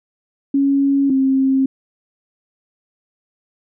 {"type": "tone pair in turn", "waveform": "sine", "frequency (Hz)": [277.2, 267], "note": ["C#4", "C4"], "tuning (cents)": [0, 35], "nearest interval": "minor second", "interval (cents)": 65, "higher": "first", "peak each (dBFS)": -12, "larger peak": "neither", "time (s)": [[0.54, 1.1], [1.1, 1.66]], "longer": "neither", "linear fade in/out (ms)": 5, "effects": []}